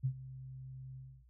sine tone with ADSR envelope, 130.81 Hz, C3, in tune, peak -28 dBFS, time 0.03-1.25 s, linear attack 23 ms, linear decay 75 ms, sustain -17 dB, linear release 290 ms, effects added 60 Hz sine -60 dBFS peak until 1.29 s

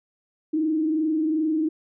sine tone with frequency modulation, 313.5 Hz, D#4, 13 cents sharp, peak -20 dBFS, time 0.53-1.69 s, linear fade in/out 10 ms, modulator 22.6 Hz, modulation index 0.54, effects none

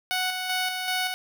10% pulse tone with tremolo, 740 Hz, F#5, in tune, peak -16 dBFS, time 0.11-1.14 s, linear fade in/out 0 ms, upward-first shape square, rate 2.6 Hz, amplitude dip 40%, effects none

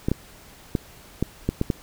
clicks, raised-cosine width 3 ms, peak -8 dBFS, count 7, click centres 0.085 / 0.116 / 0.752 / 1.226 / 1.49 / 1.614 / 1.702 s, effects pink hiss -48 dBFS RMS until 1.82 s

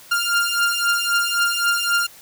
sawtooth beating tone pair, 1396.9 / 1400.7 Hz, F6 / F6, 0 / +5 cents, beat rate 3.8 Hz, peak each -17 dBFS, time 0.11-2.07 s, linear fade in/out 10 ms, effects white hiss -45 dBFS RMS until 2.21 s

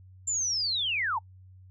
sine linear sweep, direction down, 7340 to 803 Hz, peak -26 dBFS, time 0.27-1.19 s, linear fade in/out 10 ms, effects noise-tail reverb RT60 0.1 s tail -26 dB re dry + added 93 Hz sine -49 dBFS peak until 1.7 s

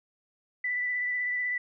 sine tone with vibrato, 1980 Hz, B6, 4 cents sharp, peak -27 dBFS, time 0.64-1.58 s, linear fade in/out 5 ms, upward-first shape sine, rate 16 Hz, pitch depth 17 cents each way, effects none

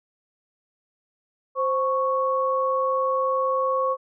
sine tone pair together, 523.3 / 1107.3 Hz, C5 / C#6, 0 / -2 cents, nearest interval octave + minor second, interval 1298 cents, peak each -23 dBFS, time 1.55-3.97 s, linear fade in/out 50 ms, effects none

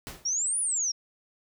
pink noise with exponential decay, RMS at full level -36 dBFS, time 0.07-0.36 s, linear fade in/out 0 ms, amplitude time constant 62 ms
sine exponential two-way sweep, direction up then down, 5450 to 10030 to 5450 Hz, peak -25 dBFS, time 0.25-0.92 s, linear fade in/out 10 ms, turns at 0.6 s
effects none

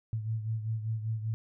sine beating tone pair, 110 / 115.1 Hz, A2 / A#2, 0 / -22 cents, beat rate 5.1 Hz, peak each -31 / -38 dBFS, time 0.13-1.34 s, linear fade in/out 0 ms, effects none

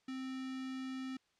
square tone with notch filter, 261.6 Hz, C4, in tune, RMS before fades -42 dBFS, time 0.08-1.17 s, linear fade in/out 5 ms, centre 720 Hz, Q 1.3, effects white hiss -75 dBFS RMS until 1.39 s + low-pass 5000 Hz 12 dB/octave

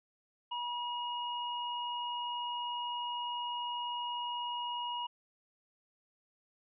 sine tone pair together, 964.9 / 2878 Hz, B5 / F#7, -41 / -49 cents, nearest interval octave + perfect fifth, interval 1892 cents, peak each -36 / -40 dBFS, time 0.51-5.07 s, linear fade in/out 10 ms, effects none

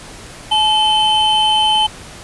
triangle tone pair together, 860 / 3065 Hz, A5 / G7, -40 / -40 cents, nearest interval octave + minor seventh, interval 2200 cents, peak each -12 dBFS, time 0.51-1.87 s, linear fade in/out 10 ms, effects pink hiss -35 dBFS RMS until 2.23 s + resampled to 24000 Hz

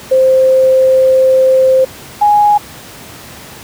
sine tone pair in turn, 523 / 830.2 Hz, C5 / G#5, -1 / -1 cents, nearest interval minor sixth, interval 800 cents, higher second, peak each -5 dBFS, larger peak neither, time 0.11-1.85 / 2.21-2.58 s, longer first, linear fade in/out 10 ms, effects pink hiss -32 dBFS RMS until 3.63 s + high-pass 80 Hz 12 dB/octave

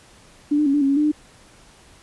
sine tone with pitch steps, 292.8 / 300.8 / 276.6 / 292.7 / 273.8 / 278.2 / 299.2 / 301.5 Hz, D4 / D4 / C#4 / D4 / C#4 / C#4 / D4 / D4, -5 / +42 / -4 / -6 / -21 / +6 / +32 / +46 cents, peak -15 dBFS, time 0.51-1.118 s, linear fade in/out 10 ms, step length 76 ms, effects pink hiss -50 dBFS RMS until 2.02 s + resampled to 24000 Hz

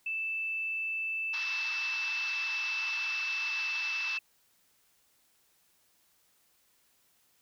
sine tone, 2641 Hz, E7, 3 cents sharp, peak -31 dBFS, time 0.06-4.19 s, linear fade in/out 5 ms
white band-pass noise, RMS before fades -41 dBFS, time 1.33-4.18 s, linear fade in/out 10 ms, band 860 to 5600 Hz, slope 96 dB/octave
effects white hiss -69 dBFS RMS until 7.41 s

